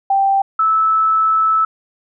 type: tone pair in turn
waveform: sine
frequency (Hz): 784 / 1308.1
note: G5 / E6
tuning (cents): 0 / -14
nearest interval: major sixth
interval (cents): 886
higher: second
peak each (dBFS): -11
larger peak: neither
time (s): 0.1-0.42 / 0.59-1.65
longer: second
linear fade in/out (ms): 5
effects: none